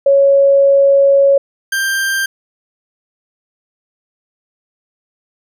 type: tone pair in turn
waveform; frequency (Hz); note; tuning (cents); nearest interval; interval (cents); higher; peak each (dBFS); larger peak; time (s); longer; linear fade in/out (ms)
sine / 40% pulse; 554.4 / 1581.7; C#5 / G6; 0 / +15; octave + tritone; 1815; second; -6 / -13; first; 0.06-1.38 / 1.72-2.26; first; 5
effects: none